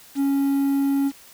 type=tone with quantisation; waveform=triangle; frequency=277.2 Hz; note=C#4; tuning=in tune; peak=-16 dBFS; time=0.15-1.12 s; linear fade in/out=50 ms; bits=7; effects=white hiss -48 dBFS RMS until 1.33 s